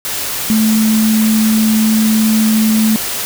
sine tone in noise, 218.8 Hz, A3, 9 cents flat, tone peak -9 dBFS, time 0.5-2.96 s, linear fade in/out 0 ms, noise white, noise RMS -20 dBFS, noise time 0.05-3.25 s, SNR +8 dB, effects none

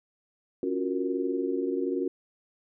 sine chord, Gb major seventh, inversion second, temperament equal, 277.2 / 349.2 / 370 / 466.2 Hz, Db4 / F4 / Gb4 / Bb4, 0 / 0 / 0 / 0 cents, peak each -31 / -33 / -30 / -34 dBFS, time 0.63-2.08 s, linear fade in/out 2 ms, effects none

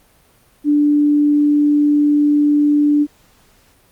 sine tone, 293.7 Hz, D4, in tune, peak -10 dBFS, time 0.64-3.07 s, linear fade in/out 50 ms, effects pink hiss -53 dBFS RMS until 3.91 s + Opus 32 kbps

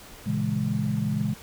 sine chord, A# half-diminished seventh, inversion none, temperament equal, 116.54 / 138.59 / 164.81 / 207.7 Hz, A#2 / C#3 / E3 / G#3, 0 / 0 / 0 / 0 cents, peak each -30 / -29 / -31 / -27 dBFS, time 0.26-1.34 s, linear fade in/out 10 ms, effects pink hiss -46 dBFS RMS until 1.42 s

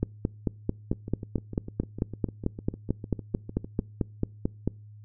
two click trains, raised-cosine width 3 ms, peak -23 / -12 dBFS, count 20 / 22, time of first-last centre 0.93-3.796 / 0.03-4.676 s, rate 6.63 / 4.52 Hz, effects noise-tail reverb RT60 0.4 s tail -26 dB re dry + added 105 Hz sine -45 dBFS peak until 5.04 s

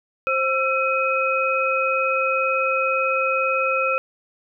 sine tone cluster, 529 / 1341 / 2525 Hz, C5 / E6 / D#7, +19 / +29 / +25 cents, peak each -23 / -22 / -23 dBFS, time 0.27-3.98 s, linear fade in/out 0 ms, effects none

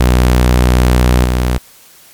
sawtooth tone with level steps, 61.74 Hz, B1, in tune, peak -3 / -7 dBFS, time 0-1.58 s, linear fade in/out 5 ms, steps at 1.24 s, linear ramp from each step 2 ms, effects white hiss -42 dBFS RMS until 2.13 s + MP3 96 kbps

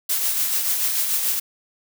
blue noise with tremolo, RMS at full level -20 dBFS, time 0.09-1.4 s, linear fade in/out 10 ms, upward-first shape triangle, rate 6.9 Hz, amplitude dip 45%, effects none

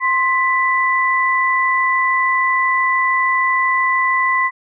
sine tone pair together, 1051 / 1984 Hz, C6 / B6, +7 / +7 cents, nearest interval major seventh, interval 1100 cents, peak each -16 dBFS, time 0-4.51 s, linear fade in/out 50 ms, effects none

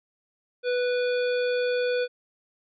harmonic tone with a mistuned harmonic, 493.9 Hz, B4, in tune, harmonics 1 / 3 / 5 / 7 / 9, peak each -23 / -33 / -37 / -40 / -42 dBFS, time 0.63-2.08 s, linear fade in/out 50 ms, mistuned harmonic 5, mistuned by -15 cents, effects none

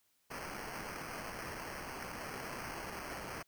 violet noise with sample-and-hold, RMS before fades -44 dBFS, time 0.3-3.43 s, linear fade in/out 10 ms, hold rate 3675 Hz, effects white hiss -75 dBFS RMS until 3.47 s

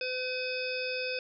harmonic tone, 508 Hz, B4, 49 cents sharp, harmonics 1 / 3 / 5 / 7 / 9 / 10, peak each -35 / -42 / -35 / -45 / -44 / -40 dBFS, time 0.01-1.19 s, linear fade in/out 2 ms, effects none

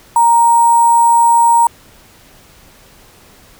sine tone with sample-and-hold, 932.3 Hz, A#5, in tune, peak -6 dBFS, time 0.16-1.67 s, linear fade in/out 2 ms, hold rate 8820 Hz, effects pink hiss -44 dBFS RMS until 3.59 s

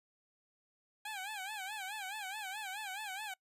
15% pulse tone with vibrato, 807 Hz, G#5, 50 cents flat, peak -34 dBFS, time 1.05-3.34 s, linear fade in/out 5 ms, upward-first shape sine, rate 4.7 Hz, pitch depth 140 cents each way, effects noise-tail reverb RT60 0.1 s tail -24 dB re dry + resampled to 32000 Hz

